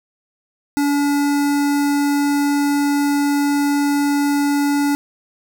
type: tone with notch filter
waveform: square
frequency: 286.4 Hz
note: D4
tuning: 43 cents flat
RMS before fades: -17 dBFS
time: 0.77-4.95 s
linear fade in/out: 0 ms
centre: 3100 Hz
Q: 1.8
effects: none